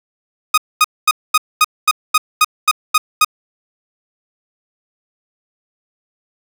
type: tone bursts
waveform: sawtooth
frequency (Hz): 1244.5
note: D#6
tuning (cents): 0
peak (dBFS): -4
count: 11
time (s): 0.54-3.247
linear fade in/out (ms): 5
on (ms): 37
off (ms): 230
effects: none